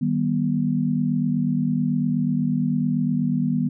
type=chord; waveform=sine; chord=Eb augmented; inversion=none; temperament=just; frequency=155.56 / 194.45 / 243.1 Hz; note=Eb3 / G3 / B3; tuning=0 / -14 / -27 cents; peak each=-24 / -25 / -22 dBFS; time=0.01-3.69 s; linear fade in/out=10 ms; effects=none